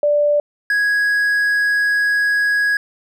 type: tone pair in turn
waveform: sine / triangle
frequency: 587.3 / 1661.1 Hz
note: D5 / G#6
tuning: 0 / 0 cents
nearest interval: octave + tritone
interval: 1800 cents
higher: second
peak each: -12 dBFS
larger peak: neither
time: 0.03-0.4 / 0.7-2.77 s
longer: second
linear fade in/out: 2 ms
effects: none